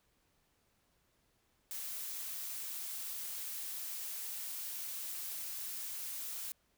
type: noise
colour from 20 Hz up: blue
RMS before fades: -42 dBFS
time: 1.71-6.52 s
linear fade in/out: 0 ms
effects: pink hiss -75 dBFS RMS until 6.77 s